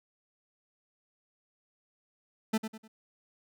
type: tone with echo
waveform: 40% pulse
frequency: 220 Hz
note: A3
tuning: in tune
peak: -24 dBFS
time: 2.53-2.58 s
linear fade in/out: 10 ms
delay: 100 ms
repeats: 3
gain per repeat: -9 dB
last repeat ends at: 2.88 s
effects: none